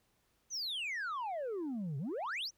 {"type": "exponential two-way sweep", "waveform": "sine", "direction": "down then up", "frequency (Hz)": [6350, 129.6, 6350], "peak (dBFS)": -33, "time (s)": [0.5, 2.51], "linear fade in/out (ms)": 50, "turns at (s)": 1.98, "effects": ["tanh soft clip ceiling -35 dBFS", "pink hiss -75 dBFS RMS until 2.57 s"]}